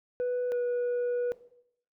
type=tone pair in turn; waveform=sine; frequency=494.1 / 487 Hz; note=B4 / B4; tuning=+1 / -24 cents; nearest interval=unison; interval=25 cents; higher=first; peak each=-24 dBFS; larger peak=neither; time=0.2-0.52 / 0.52-1.32 s; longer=second; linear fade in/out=0 ms; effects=noise-tail reverb RT60 0.7 s tail -17 dB re dry + tanh soft clip ceiling -26 dBFS